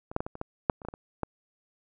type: clicks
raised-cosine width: 1 ms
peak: -26 / -12 / -16 / -22 / -27 / -19 / -7 / -29 / -27 / -19 / -28 / -15 dBFS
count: 12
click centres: 0.115 / 0.164 / 0.205 / 0.265 / 0.354 / 0.414 / 0.698 / 0.818 / 0.85 / 0.886 / 0.939 / 1.233 s
effects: none